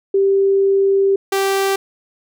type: tone pair in turn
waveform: sine / sawtooth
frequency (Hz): 392 / 390.4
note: G4 / G4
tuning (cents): 0 / -7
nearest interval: unison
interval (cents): 7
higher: first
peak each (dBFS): -11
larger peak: neither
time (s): 0.14-1.16 / 1.32-1.76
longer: first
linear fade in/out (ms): 5
effects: none